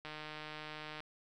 click train, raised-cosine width 0.3 ms, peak -29 dBFS, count 147, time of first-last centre 0.05-1.004 s, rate 153 Hz, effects none

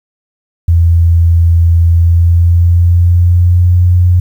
sine tone with pitch glide, 84.2 to 89.1 Hz, E2 to F2, +37 to +35 cents, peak -4 dBFS, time 0.68-4.2 s, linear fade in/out 5 ms, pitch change +98 cents, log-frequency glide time 1.87-3.83 s, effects 7-bit

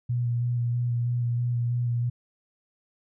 sine tone with vibrato, 120.4 Hz, B2, 44 cents flat, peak -23 dBFS, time 0.09-2.1 s, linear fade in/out 10 ms, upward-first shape square, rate 3.1 Hz, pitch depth 15 cents each way, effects none

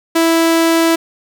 sawtooth tone, 329.6 Hz, E4, in tune, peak -6 dBFS, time 0.15-0.96 s, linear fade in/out 10 ms, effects none

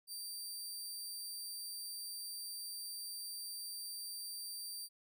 20% pulse tone, 4677 Hz, D8, 8 cents flat, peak -37 dBFS, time 0.07-4.89 s, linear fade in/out 50 ms, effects none

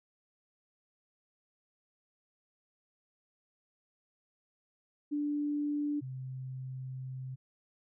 sine tone pair in turn, 293.1 / 130.2 Hz, D4 / C3, -3 / -8 cents, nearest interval octave + major second, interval 1405 cents, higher first, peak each -30 / -38 dBFS, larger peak first, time 5.11-6.01 / 6.01-7.36 s, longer second, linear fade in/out 20 ms, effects none

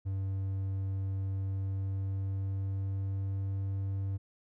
triangle tone with pitch glide, 96.6 to 97.44 Hz, G2 to G2, -25 to -10 cents, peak -29 dBFS, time 0.05-4.18 s, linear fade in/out 20 ms, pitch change +15 cents, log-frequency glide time 1.3-3.59 s, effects none

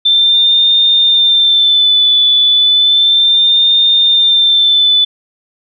sine tone with vibrato, 3549 Hz, A7, 14 cents sharp, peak -6 dBFS, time 0.05-5.05 s, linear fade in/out 10 ms, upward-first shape sine, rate 0.33 Hz, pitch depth 38 cents each way, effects none

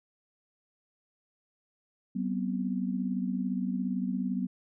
sine tone cluster, 189.9 / 243.9 / 261.4 Hz, F#3 / B3 / C4, +45 / -21 / -1 cents, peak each -31 / -32 / -38 dBFS, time 2.15-4.47 s, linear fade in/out 10 ms, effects none

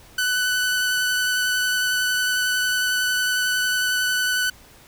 sawtooth tone with vibrato, 1496 Hz, F#6, 19 cents sharp, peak -16 dBFS, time 0.18-4.5 s, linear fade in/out 5 ms, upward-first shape triangle, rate 11 Hz, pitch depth 13 cents each way, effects pink hiss -49 dBFS RMS until 4.87 s

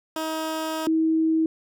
15% pulse / sine tone pair in turn, 317.3 / 320.6 Hz, D#4 / E4, +34 / -48 cents, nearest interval unison, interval 18 cents, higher second, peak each -20 / -18 dBFS, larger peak second, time 0.16-0.87 / 0.87-1.46 s, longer first, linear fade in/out 2 ms, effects none

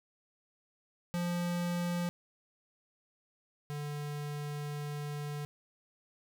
square tone pair in turn, 174.61 / 146.85 Hz, F3 / D3, 0 / 0 cents, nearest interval minor third, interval 300 cents, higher first, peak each -32 / -37 dBFS, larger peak first, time 1.14-2.09 / 3.7-5.45 s, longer second, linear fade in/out 0 ms, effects none

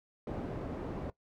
white low-pass noise, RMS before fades -39 dBFS, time 0.27-1.1 s, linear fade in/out 2 ms, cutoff 430 Hz, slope 12 dB/octave, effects noise-tail reverb RT60 0.1 s tail -18 dB re dry

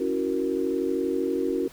sine chord, F# dominant seventh, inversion second, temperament equal, 277.2 / 329.6 / 370 / 466.2 Hz, C#4 / E4 / F#4 / A#4, 0 / 0 / 0 / 0 cents, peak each -29 / -30 / -27 / -30 dBFS, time 0-1.68 s, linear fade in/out 5 ms, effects pink hiss -50 dBFS RMS until 1.72 s

